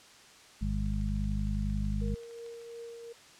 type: harmonic tone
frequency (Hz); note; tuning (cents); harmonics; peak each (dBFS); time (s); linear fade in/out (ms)
51; G#1; -31; 1 / 2 / 3 / 4; -31 / -36 / -38 / -35; 0.61-2.15; 10
type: click train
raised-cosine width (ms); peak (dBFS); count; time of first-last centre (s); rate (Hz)
0.2; -40; 24; 0.86-2.616; 13.1
type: tone with tremolo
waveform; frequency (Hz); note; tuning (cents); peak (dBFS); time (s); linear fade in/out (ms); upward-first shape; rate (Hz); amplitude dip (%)
sine; 466.2; A#4; 0; -40; 2.01-3.13; 10; triangle; 2.8; 40
effects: white hiss -55 dBFS RMS until 3.39 s + low-pass 7000 Hz 12 dB/octave